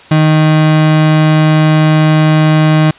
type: tone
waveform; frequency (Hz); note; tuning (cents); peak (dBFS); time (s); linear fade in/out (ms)
35% pulse; 155.56; D#3; 0; -4; 0.11-2.91; 5
effects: white hiss -37 dBFS RMS until 2.98 s + resampled to 8000 Hz